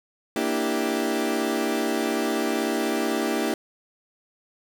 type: chord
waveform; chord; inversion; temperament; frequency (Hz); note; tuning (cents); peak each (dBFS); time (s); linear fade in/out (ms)
30% pulse; E half-diminished seventh; second; equal; 233.1 / 293.7 / 329.6 / 392; Bb3 / D4 / E4 / G4; 0 / 0 / 0 / 0; -26; 0.36-3.54; 2
effects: none

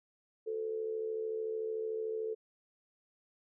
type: tone with amplitude modulation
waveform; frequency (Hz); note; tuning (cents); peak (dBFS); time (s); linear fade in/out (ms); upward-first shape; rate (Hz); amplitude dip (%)
sine; 440; A4; 0; -31; 0.46-2.35; 20; sine; 73.5; 60
effects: none

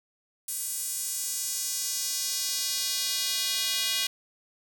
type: tone with high-pass filter sweep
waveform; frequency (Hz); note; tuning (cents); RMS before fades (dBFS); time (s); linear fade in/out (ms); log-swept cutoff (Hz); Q
square; 222.4; A3; +19; -30; 0.48-4.07; 5; 8900 to 3300; 1.6
effects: none

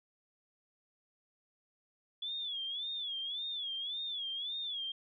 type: tone with vibrato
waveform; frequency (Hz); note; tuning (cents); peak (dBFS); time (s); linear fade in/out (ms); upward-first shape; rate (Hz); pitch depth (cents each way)
sine; 3412; G#7; +46; -36; 2.22-4.92; 5; sine; 1.8; 130
effects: none

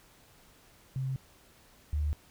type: tone pair in turn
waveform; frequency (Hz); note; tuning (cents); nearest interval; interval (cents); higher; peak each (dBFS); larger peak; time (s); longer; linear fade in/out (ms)
sine; 132.4 / 74.53; C3 / D2; +21 / +26; minor seventh; 995; first; -30 / -27; second; 0.96-1.16 / 1.93-2.13; neither; 0
effects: pink hiss -60 dBFS RMS until 2.3 s

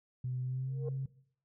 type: tone with pitch glide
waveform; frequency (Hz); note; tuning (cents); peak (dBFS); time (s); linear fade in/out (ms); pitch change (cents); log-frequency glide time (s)
sine; 126.6 to 134.05; B2 to C3; +43 to +42; -33; 0.24-1.06; 5; +99; 0.41-0.79
type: tone with exponential growth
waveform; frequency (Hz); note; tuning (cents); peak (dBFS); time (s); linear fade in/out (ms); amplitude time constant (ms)
sine; 466.2; A#4; 0; -32; 0.66-0.89; 5; 48
effects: noise-tail reverb RT60 0.6 s tail -19 dB re dry + tanh soft clip ceiling -27 dBFS

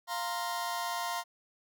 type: chord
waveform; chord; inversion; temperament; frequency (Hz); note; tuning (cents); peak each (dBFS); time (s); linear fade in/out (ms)
sawtooth; F suspended fourth; none; just; 698.5 / 931.3 / 1047.7; F5 / Bb5 / C6; 0 / -2 / +2; -33; 0.07-1.24; 50
effects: none

